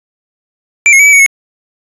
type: tone with pitch steps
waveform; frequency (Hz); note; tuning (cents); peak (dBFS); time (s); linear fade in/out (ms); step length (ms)
square; 2346 / 2165 / 2280 / 2297 / 2237 / 2189; D7 / C#7 / C#7 / D7 / C#7 / C#7; -2 / -41 / +48 / -39 / +15 / -22; -3; 0.86-1.262; 0; 67
effects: resampled to 24000 Hz